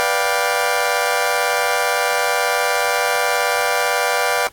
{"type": "chord", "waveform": "20% pulse", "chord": "G dominant seventh", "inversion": "first", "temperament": "just", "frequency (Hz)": [490, 588, 705.6, 784], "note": ["B4", "D5", "F5", "G5"], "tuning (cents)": [-14, 2, 18, 0], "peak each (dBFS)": -17, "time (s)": [0, 4.47], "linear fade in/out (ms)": 0, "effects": ["pink hiss -49 dBFS RMS until 4.52 s", "AAC 64 kbps"]}